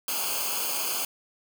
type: noise with comb filter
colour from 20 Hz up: white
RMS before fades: -29 dBFS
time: 0.08-1.05 s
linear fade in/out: 2 ms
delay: 0.53 ms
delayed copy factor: -1
effects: none